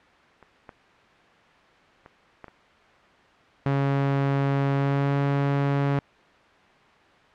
clicks, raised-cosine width 0.5 ms, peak -32 / -24 / -29 / -23 / -29 dBFS, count 5, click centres 0.427 / 0.692 / 2.061 / 2.443 / 2.482 s
sawtooth tone with pitch glide, 138.59 to 140.52 Hz, C#3 to C#3, 0 to +24 cents, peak -17 dBFS, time 3.66-5.99 s, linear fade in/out 0 ms, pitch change +24 cents, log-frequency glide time 4.73-5.14 s
effects white hiss -54 dBFS RMS until 7.34 s + low-pass 2000 Hz 12 dB/octave

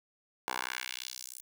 10% pulse tone with high-pass filter sweep, 63.1 Hz, B1, 38 cents sharp, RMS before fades -40 dBFS, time 0.48-1.41 s, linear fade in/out 0 ms, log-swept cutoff 790 to 9800 Hz, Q 1.4, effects none

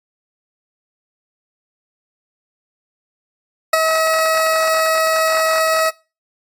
20% pulse tone with ADSR envelope, 641 Hz, E5, 49 cents flat, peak -3 dBFS, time 3.73-5.91 s, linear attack 6 ms, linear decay 17 ms, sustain -6 dB, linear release 25 ms, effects noise-tail reverb RT60 0.3 s tail -21 dB re dry + AAC 64 kbps

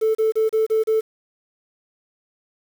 triangle tone bursts, 440 Hz, A4, in tune, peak -12 dBFS, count 6, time 0.01-1.01 s, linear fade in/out 20 ms, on 140 ms, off 32 ms, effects tanh soft clip ceiling -12 dBFS + 7-bit

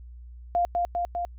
sine tone with echo, 698.5 Hz, F5, in tune, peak -20 dBFS, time 0.55-0.65 s, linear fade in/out 0 ms, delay 200 ms, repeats 3, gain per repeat -2 dB, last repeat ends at 1.25 s, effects added 60 Hz sine -41 dBFS peak until 1.38 s

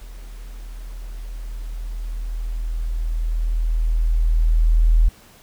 sine tone with level ramp, 40.37 Hz, E1, 35 cents flat, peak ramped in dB -34 to -10 dBFS, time 0.01-5.09 s, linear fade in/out 10 ms, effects pink hiss -49 dBFS RMS until 5.42 s

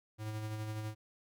square tone with tremolo, 108 Hz, A2, 32 cents flat, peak -37 dBFS, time 0.18-0.95 s, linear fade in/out 50 ms, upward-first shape sine, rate 12 Hz, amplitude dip 35%, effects none

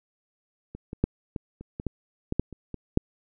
clicks, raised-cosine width 3 ms, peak -25 / -22 / -8 / -18 / -28 / -20 / -15 / -14 / -9 / -27 / -21 / -6 dBFS, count 12, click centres 0.75 / 0.931 / 1.04 / 1.362 / 1.61 / 1.799 / 1.867 / 2.324 / 2.396 / 2.527 / 2.743 / 2.974 s, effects none

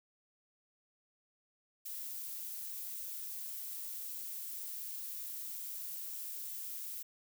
violet noise, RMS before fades -43 dBFS, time 1.85-7.03 s, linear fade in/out 10 ms, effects none

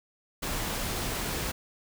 pink noise, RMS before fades -32 dBFS, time 0.42-1.52 s, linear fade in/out 10 ms, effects none

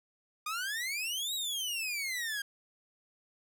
sawtooth exponential two-way sweep, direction up then down, 1205 to 3903 to 1600 Hz, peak -30 dBFS, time 0.46-2.42 s, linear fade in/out 5 ms, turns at 1.34 s, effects none

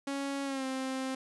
sawtooth tone with pitch glide, 277.3 to 263.1 Hz, C#4 to C4, +1 to +10 cents, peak -29 dBFS, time 0.07-1.15 s, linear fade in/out 5 ms, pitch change -91 cents, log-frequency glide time 0.44-0.65 s, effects resampled to 24000 Hz + 11-bit

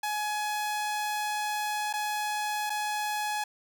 sawtooth tone with dropouts, 842 Hz, G#5, 24 cents sharp, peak -25 dBFS, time 0.03-3.44 s, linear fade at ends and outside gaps 5 ms, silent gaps 1.929-1.936 / 2.697-2.701 s, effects none

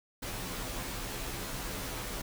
pink noise with comb filter, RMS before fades -38 dBFS, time 0.22-2.22 s, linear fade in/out 10 ms, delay 13 ms, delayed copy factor -0.75, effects none

